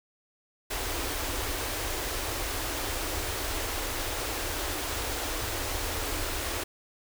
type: band-stop noise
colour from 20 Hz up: pink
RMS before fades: -32 dBFS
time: 0.7-6.64 s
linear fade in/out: 10 ms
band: 110 to 270 Hz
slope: 48 dB/octave
effects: none